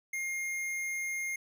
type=tone with hard clipping; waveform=sine; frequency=2128 Hz; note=C7; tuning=29 cents sharp; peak=-34 dBFS; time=0.13-1.36 s; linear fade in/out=5 ms; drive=15 dB; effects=none